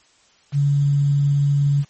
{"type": "tone with quantisation", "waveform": "sine", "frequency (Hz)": 142.3, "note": "C#3", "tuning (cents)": 46, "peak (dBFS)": -14, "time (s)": [0.52, 1.85], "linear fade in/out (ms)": 50, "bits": 7, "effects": ["white hiss -56 dBFS RMS until 1.89 s", "MP3 32 kbps"]}